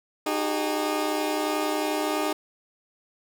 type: tone cluster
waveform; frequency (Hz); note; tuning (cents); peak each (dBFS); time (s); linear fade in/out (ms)
20% pulse; 306.7 / 377 / 408.4; D#4 / F#4 / G#4; -25 / +32 / -29; -22 / -27 / -25; 0.26-2.33; 5
effects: none